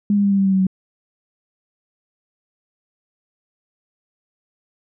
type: tone with pitch steps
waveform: sine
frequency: 204.6 / 202.1 / 199.7 / 197.29 / 194.91 / 192.56 / 190.24 / 187.94 Hz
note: G#3 / G#3 / G3 / G3 / G3 / G3 / F#3 / F#3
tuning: -26 / -47 / +32 / +11 / -10 / -31 / +48 / +27 cents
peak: -13 dBFS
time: 0.1-0.668 s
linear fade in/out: 2 ms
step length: 71 ms
effects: none